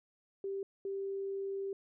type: tone bursts at uneven times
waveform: sine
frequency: 392 Hz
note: G4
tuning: in tune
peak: -35 dBFS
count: 2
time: 0.44-0.63 / 0.85-1.73 s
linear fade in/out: 2 ms
effects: none